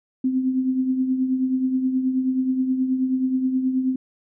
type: tone with tremolo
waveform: sine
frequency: 259.2 Hz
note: C4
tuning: 16 cents flat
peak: -16 dBFS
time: 0.24-3.96 s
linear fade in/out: 5 ms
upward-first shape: triangle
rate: 9.4 Hz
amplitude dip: 60%
effects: none